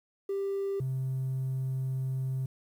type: tone pair in turn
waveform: triangle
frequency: 394.4 / 131.62 Hz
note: G4 / C3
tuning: +11 / +11 cents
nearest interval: octave + perfect fifth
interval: 1900 cents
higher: first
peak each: -26 dBFS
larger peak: neither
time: 0.29-0.8 / 0.8-2.46 s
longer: second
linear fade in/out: 5 ms
effects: tanh soft clip ceiling -25 dBFS + 10-bit